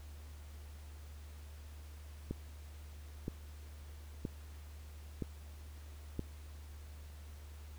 click train, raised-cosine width 3 ms, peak -24 dBFS, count 5, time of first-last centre 2.31-6.193 s, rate 1.03 Hz, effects added 74 Hz sine -48 dBFS peak until 7.78 s + pink hiss -61 dBFS RMS until 7.78 s

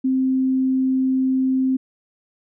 sine tone, 261.6 Hz, C4, in tune, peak -16 dBFS, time 0.04-1.77 s, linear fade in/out 10 ms, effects none

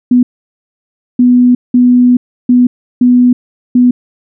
sine tone bursts at uneven times, 247 Hz, B3, in tune, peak -3 dBFS, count 6, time 0.11-0.23 / 1.19-1.55 / 1.74-2.17 / 2.49-2.67 / 3.01-3.33 / 3.75-3.91 s, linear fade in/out 5 ms, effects none

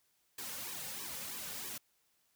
white noise with flanger, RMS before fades -43 dBFS, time 0.38-1.78 s, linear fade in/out 5 ms, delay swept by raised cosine 1.4 to 3.1 ms, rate 3.1 Hz, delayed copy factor -0.95, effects white hiss -75 dBFS RMS until 2.35 s

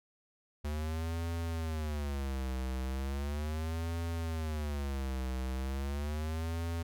square tone with vibrato, 73.42 Hz, D2, in tune, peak -34 dBFS, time 0.64-6.83 s, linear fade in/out 10 ms, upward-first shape sine, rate 0.37 Hz, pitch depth 230 cents each way, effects none

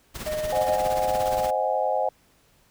pink noise with tremolo, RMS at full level -33 dBFS, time 0.14-1.51 s, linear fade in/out 20 ms, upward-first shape sine, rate 17 Hz, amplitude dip 60%
triangle tone, 614 Hz, D#5, 23 cents flat, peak -24 dBFS, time 0.26-0.78 s, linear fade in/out 10 ms
sine chord, Ab dominant seventh, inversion first, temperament equal, 523.3 / 622.3 / 740 / 830.6 Hz, C5 / Eb5 / Gb5 / Ab5, 0 / 0 / 0 / 0 cents, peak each -27 dBFS, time 0.52-2.09 s, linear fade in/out 5 ms
effects pink hiss -61 dBFS RMS until 2.7 s

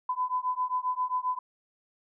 sine beating tone pair, 1003 / 1010.5 Hz, B5 / B5, +26 / +39 cents, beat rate 7.5 Hz, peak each -30 dBFS, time 0.09-1.39 s, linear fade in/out 5 ms, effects none

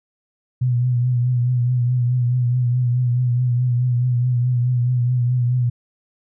sine tone with vibrato, 123.47 Hz, B2, in tune, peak -15 dBFS, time 0.61-5.7 s, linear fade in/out 10 ms, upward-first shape triangle, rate 4.7 Hz, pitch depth 53 cents each way, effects none

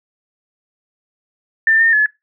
sine tone with pitch steps, 1788 / 1821 / 1713 Hz, A6 / A#6 / A6, +27 / -41 / -47 cents, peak -9 dBFS, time 1.67-2.06 s, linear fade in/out 2 ms, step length 130 ms, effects noise-tail reverb RT60 0.2 s tail -22 dB re dry

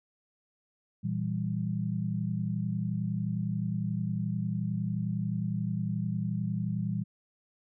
sine chord, E diminished, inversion second, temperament equal, 116.54 / 164.81 / 196 Hz, Bb2 / E3 / G3, 0 / 0 / 0 cents, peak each -33 dBFS, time 1.03-7.04 s, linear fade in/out 20 ms, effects none

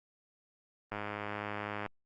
click train, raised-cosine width 0.5 ms, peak -22 dBFS, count 99, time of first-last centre 0.92-1.862 s, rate 104 Hz, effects Opus 24 kbps

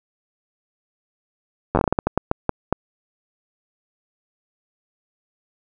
slowing click train, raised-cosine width 1 ms, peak -3 dBFS, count 14, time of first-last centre 1.75-2.726 s, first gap 10 ms, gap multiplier 1.3, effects none

